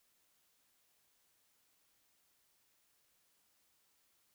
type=silence; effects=white hiss -75 dBFS RMS until 4.34 s